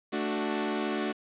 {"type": "chord", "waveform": "sawtooth", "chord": "D major", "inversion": "second", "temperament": "equal", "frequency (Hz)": [220, 293.7, 370], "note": ["A3", "D4", "F#4"], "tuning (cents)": [0, 0, 0], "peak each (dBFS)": -29, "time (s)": [0.12, 1.13], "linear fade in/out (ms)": 20, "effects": ["resampled to 8000 Hz", "8-bit"]}